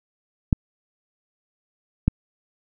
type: clicks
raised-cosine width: 5 ms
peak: -4 dBFS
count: 2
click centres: 0.528 / 2.08 s
effects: none